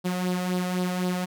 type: tone with flanger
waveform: sawtooth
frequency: 181.3 Hz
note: F#3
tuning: 35 cents flat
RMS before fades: -27 dBFS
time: 0.04-1.26 s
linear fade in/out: 20 ms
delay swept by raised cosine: 0.21 to 1.61 ms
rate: 3.9 Hz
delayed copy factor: +0.55
effects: none